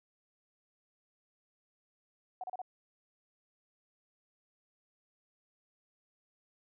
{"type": "tone bursts", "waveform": "sine", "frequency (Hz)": 740, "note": "F#5", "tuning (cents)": 0, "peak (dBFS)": -37, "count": 4, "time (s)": [2.41, 2.617], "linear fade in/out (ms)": 2, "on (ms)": 27, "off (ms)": 33, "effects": []}